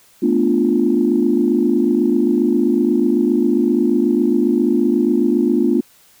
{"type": "chord", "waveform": "sine", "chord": "B half-diminished seventh", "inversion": "third", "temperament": "equal with one note detuned", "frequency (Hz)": [219.1, 246.9, 293.7, 349.2], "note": ["A3", "B3", "D4", "F4"], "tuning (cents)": [-7, 0, 0, 0], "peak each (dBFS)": [-19, -17, -18, -17], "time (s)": [0.22, 5.81], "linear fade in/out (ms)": 10, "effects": ["tanh soft clip ceiling -2 dBFS", "white hiss -51 dBFS RMS until 6.2 s"]}